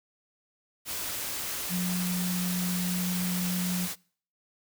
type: tone in noise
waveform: sine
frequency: 180 Hz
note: F#3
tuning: 47 cents flat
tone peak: -27 dBFS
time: 1.69-3.89 s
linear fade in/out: 50 ms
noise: white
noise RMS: -34 dBFS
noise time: 0.85-3.96 s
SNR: +4 dB
effects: noise-tail reverb RT60 0.5 s tail -25 dB re dry